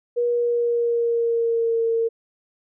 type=tone with pitch glide; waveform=sine; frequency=480 to 457 Hz; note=B4 to A#4; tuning=-49 to -34 cents; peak=-18 dBFS; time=0.16-2.09 s; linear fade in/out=20 ms; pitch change=-85 cents; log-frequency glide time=0.26-1.84 s; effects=none